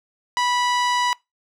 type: tone with low-pass filter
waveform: sawtooth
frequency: 982 Hz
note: B5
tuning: 10 cents flat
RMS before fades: -21 dBFS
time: 0.37-1.13 s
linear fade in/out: 0 ms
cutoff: 6000 Hz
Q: 0.8
effects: noise-tail reverb RT60 0.2 s tail -23 dB re dry